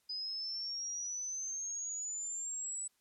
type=exponential sweep; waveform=sine; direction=up; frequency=4978 to 7950 Hz; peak=-37 dBFS; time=0.09-2.88 s; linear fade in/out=10 ms; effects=white hiss -75 dBFS RMS until 3 s + low-pass 12000 Hz 12 dB/octave